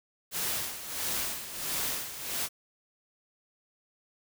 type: noise with tremolo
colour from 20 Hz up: white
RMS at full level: -31 dBFS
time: 0.31-2.49 s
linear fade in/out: 50 ms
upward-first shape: sine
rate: 1.5 Hz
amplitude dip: 70%
effects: none